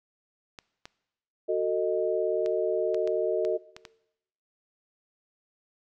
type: clicks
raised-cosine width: 0.2 ms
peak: -24 dBFS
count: 8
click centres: 0.588 / 0.855 / 2.461 / 2.945 / 3.075 / 3.45 / 3.765 / 3.852 s
type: chord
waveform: sine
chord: D# diminished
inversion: first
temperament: equal with one note detuned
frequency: 370 / 448.7 / 622.3 Hz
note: F#4 / A4 / D#5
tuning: 0 / +34 / 0 cents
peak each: -28 dBFS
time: 1.48-3.58 s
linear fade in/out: 20 ms
effects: noise-tail reverb RT60 0.9 s tail -20 dB re dry